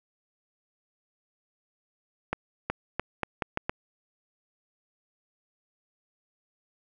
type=accelerating click train; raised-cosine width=0.5 ms; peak=-12 dBFS; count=7; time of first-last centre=2.33-3.695 s; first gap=370 ms; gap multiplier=0.8; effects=none